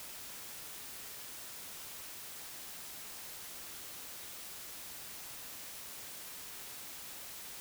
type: silence
effects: white hiss -47 dBFS RMS until 7.6 s